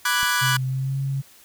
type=chord; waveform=sawtooth; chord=G# half-diminished seventh; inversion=first; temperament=equal; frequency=987.8 / 1174.7 / 1480 / 1661.2 Hz; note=B5 / D6 / F#6 / G#6; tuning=0 / 0 / 0 / 0 cents; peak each=-23 / -23 / -19 / -22 dBFS; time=0.05-0.57 s; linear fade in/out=5 ms
type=click; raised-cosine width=5 ms; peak=-26 dBFS; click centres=0.231 s
type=tone with pitch glide; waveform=sine; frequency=130.1 to 136.49 Hz; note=C3 to C#3; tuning=-9 to -26 cents; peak=-22 dBFS; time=0.41-1.22 s; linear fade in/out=20 ms; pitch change=+83 cents; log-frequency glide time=0.64-0.99 s
effects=white hiss -51 dBFS RMS until 1.44 s